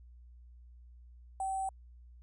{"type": "tone with sample-and-hold", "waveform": "sine", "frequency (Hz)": 769, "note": "G5", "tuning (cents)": -33, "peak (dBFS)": -32, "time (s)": [1.4, 1.69], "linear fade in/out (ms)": 2, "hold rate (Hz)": 8820, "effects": ["added 60 Hz sine -52 dBFS peak until 2.22 s", "resampled to 24000 Hz"]}